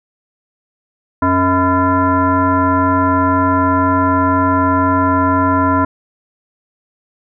sine tone with frequency modulation, 641 Hz, E5, 49 cents flat, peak -10 dBFS, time 1.22-5.85 s, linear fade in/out 5 ms, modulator 366 Hz, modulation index 1.9, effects none

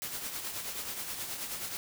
white noise with tremolo, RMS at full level -36 dBFS, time 0.02-1.77 s, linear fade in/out 0 ms, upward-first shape triangle, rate 9.4 Hz, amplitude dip 55%, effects none

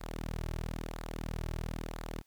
sawtooth tone with flanger, 40 Hz, D#1, 49 cents sharp, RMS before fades -39 dBFS, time 0-2.22 s, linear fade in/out 20 ms, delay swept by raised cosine 0.33 to 4.13 ms, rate 1 Hz, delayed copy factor -0.5, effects white hiss -72 dBFS RMS until 2.26 s

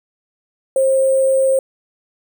sine tone with sample-and-hold, 532 Hz, C5, 29 cents sharp, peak -11 dBFS, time 0.76-1.59 s, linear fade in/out 2 ms, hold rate 8820 Hz, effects none

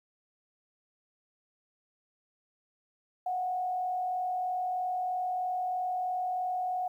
sine tone with frequency modulation, 732 Hz, F#5, 19 cents flat, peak -29 dBFS, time 3.26-6.88 s, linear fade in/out 5 ms, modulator 43.1 Hz, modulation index 0.35, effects 11-bit

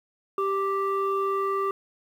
sine tone pair together, 392 / 1174.7 Hz, G4 / D6, 0 / 0 cents, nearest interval octave + perfect fifth, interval 1900 cents, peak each -24 dBFS, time 0.38-1.71 s, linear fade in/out 2 ms, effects tanh soft clip ceiling -20 dBFS + 9-bit

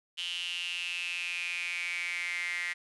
sawtooth tone with high-pass filter sweep, 174.61 Hz, F3, in tune, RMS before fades -35 dBFS, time 0.17-2.74 s, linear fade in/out 20 ms, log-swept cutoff 3000 to 2000 Hz, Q 9.8, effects resampled to 24000 Hz

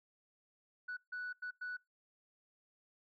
sine tone bursts at uneven times, 1480 Hz, F#6, in tune, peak -38 dBFS, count 4, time 0.88-0.97 / 1.12-1.33 / 1.42-1.51 / 1.61-1.77 s, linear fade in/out 10 ms, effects noise-tail reverb RT60 0.2 s tail -25 dB re dry + tanh soft clip ceiling -37 dBFS

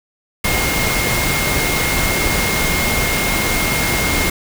sine tone in noise, 2138 Hz, C7, 37 cents sharp, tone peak -21 dBFS, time 0.44-4.3 s, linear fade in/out 5 ms, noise pink, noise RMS -18 dBFS, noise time 0.44-4.3 s, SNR -6 dB, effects none

